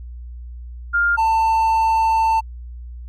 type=tone pair in turn; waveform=sine / triangle; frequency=1404 / 892.9 Hz; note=F6 / A5; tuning=+9 / +25 cents; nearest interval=minor sixth; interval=784 cents; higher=first; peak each=-14 / -12 dBFS; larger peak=second; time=0.93-1.17 / 1.17-2.41 s; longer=second; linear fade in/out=20 ms; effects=added 60 Hz sine -31 dBFS peak until 3.08 s